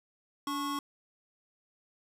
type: tone pair together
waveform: square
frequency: 288.1 / 1098.8 Hz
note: D4 / C#6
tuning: -33 / -16 cents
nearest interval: octave + major seventh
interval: 2317 cents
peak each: -36 / -35 dBFS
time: 0.47-0.79 s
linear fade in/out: 2 ms
effects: resampled to 32000 Hz + 11-bit